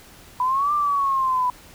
sine exponential two-way sweep, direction up then down, 987.8 to 1193 to 987.8 Hz, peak -18 dBFS, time 0.4-1.5 s, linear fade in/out 2 ms, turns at 0.73 s, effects pink hiss -47 dBFS RMS until 1.74 s

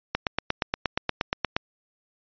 click train, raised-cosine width 0.3 ms, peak -7 dBFS, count 13, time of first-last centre 0.15-1.565 s, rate 8.48 Hz, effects resampled to 11025 Hz

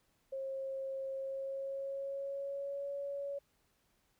sine tone with pitch glide, 537 to 562.4 Hz, C5 to C#5, +45 to +25 cents, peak -37 dBFS, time 0.32-3.39 s, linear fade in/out 10 ms, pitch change +80 cents, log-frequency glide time 1.14-2.9 s, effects pink hiss -75 dBFS RMS until 4.19 s

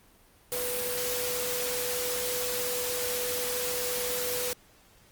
sine tone in noise, 493.9 Hz, B4, in tune, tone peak -33 dBFS, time 0.52-4.53 s, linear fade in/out 0 ms, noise white, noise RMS -32 dBFS, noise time 0.52-4.53 s, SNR -4 dB, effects pink hiss -59 dBFS RMS until 5.11 s + Opus 32 kbps

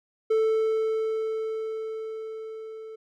triangle tone with level ramp, 441 Hz, A4, 4 cents sharp, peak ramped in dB -17 to -36 dBFS, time 0.3-2.96 s, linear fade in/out 10 ms, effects none

